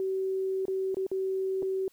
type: tone with dropouts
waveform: sine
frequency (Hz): 381.3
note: G4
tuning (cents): -48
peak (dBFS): -27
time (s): 0-1.88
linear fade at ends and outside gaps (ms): 1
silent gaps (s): 0.654-0.681 / 0.945-0.969 / 1.066-1.115 / 1.623-1.628
effects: white hiss -65 dBFS RMS until 1.92 s